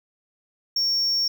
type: tone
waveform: sine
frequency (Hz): 5500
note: F8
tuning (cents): -27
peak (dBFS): -17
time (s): 0.76-1.28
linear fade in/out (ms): 5
effects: tanh soft clip ceiling -19 dBFS + 9-bit